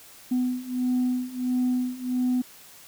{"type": "beating tone pair", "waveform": "sine", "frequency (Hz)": [249.9, 251.4], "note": ["B3", "B3"], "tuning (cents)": [21, 31], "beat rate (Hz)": 1.5, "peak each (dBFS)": [-26, -24], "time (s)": [0.31, 2.42], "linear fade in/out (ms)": 10, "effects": ["tanh soft clip ceiling -18 dBFS", "white hiss -49 dBFS RMS until 2.87 s"]}